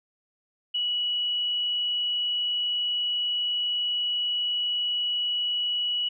sine tone, 2933 Hz, F#7, 16 cents flat, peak -24 dBFS, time 0.74-6.09 s, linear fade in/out 10 ms, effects none

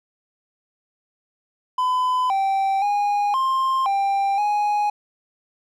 triangle tone with pitch steps, 1009 / 779 / 820 / 1056 / 791 / 831 Hz, B5 / G5 / G#5 / C6 / G5 / G#5, +37 / -11 / -22 / +16 / +15 / +1 cents, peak -16 dBFS, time 1.78-4.9 s, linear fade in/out 5 ms, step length 520 ms, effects none

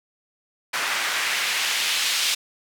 white noise with band-pass filter sweep, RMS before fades -24 dBFS, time 0.73-2.35 s, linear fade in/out 10 ms, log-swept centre 1500 to 3500 Hz, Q 1.1, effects none

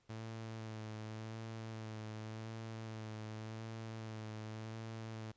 sawtooth tone with vibrato, 110.4 Hz, A2, 6 cents sharp, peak -40 dBFS, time 0.09-5.32 s, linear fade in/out 10 ms, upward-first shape sine, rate 0.88 Hz, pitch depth 32 cents each way, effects pink hiss -75 dBFS RMS until 5.36 s + resampled to 16000 Hz

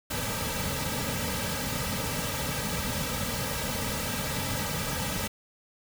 pink noise with comb filter, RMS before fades -31 dBFS, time 0.1-5.28 s, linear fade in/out 10 ms, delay 2.8 ms, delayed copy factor -1, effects none

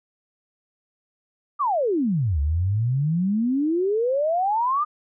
sine exponential two-way sweep, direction down then up, 1239 to 69.3 to 1239 Hz, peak -19 dBFS, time 1.59-4.85 s, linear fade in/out 20 ms, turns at 2.4 s, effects none

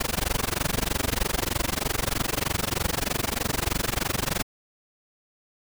pink noise with amplitude modulation, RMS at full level -23 dBFS, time 0-4.43 s, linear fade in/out 10 ms, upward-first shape sine, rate 23.2 Hz, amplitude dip 100%, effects none

